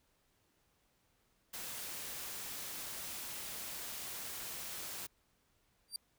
white noise, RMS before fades -44 dBFS, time 1.53-5.07 s, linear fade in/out 10 ms
25% pulse tone with exponential growth, 4699 Hz, D8, in tune, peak -29 dBFS, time 5.88-5.96 s, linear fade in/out 2 ms, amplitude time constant 16 ms
effects pink hiss -75 dBFS RMS until 6.18 s

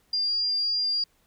sine tone, 4799 Hz, D8, 37 cents sharp, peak -23 dBFS, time 0.13-1.04 s, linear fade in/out 5 ms, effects pink hiss -66 dBFS RMS until 1.26 s

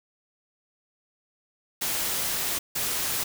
white noise bursts at uneven times, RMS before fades -28 dBFS, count 2, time 1.81-2.59 / 2.75-3.24 s, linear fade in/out 10 ms, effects none

